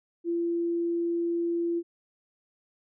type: tone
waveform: sine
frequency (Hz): 340.5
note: F4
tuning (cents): -44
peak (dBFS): -25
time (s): 0.24-1.83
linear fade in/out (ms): 50
effects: none